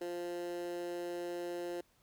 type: tone with high-pass filter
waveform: 15% pulse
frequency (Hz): 174.61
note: F3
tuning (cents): 0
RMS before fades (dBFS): -40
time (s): 0.01-1.81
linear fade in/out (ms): 5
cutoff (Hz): 400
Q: 5.8
effects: pink hiss -71 dBFS RMS until 2.02 s